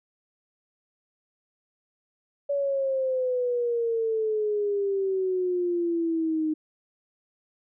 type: exponential sweep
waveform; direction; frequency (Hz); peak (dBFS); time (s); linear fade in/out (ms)
sine; down; 570 to 308.3; -23; 2.49-6.54; 10
effects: none